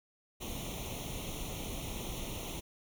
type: noise with comb filter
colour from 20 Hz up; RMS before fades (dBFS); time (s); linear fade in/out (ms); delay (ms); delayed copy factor
pink; -40; 0.4-2.61; 20; 0.31; +0.85
effects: none